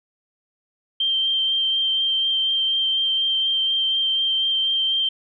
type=tone with vibrato; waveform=sine; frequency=3149 Hz; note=G7; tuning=7 cents sharp; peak=-18 dBFS; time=1-5.09 s; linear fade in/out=5 ms; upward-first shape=sine; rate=4.1 Hz; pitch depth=11 cents each way; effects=none